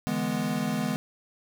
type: chord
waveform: square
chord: E dominant seventh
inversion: third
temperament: equal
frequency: 146.83 / 164.81 / 207.7 / 246.9 Hz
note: D3 / E3 / G#3 / B3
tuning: 0 / 0 / 0 / 0 cents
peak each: -37 / -34 / -31 / -31 dBFS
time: 0.07-0.96 s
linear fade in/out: 0 ms
effects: none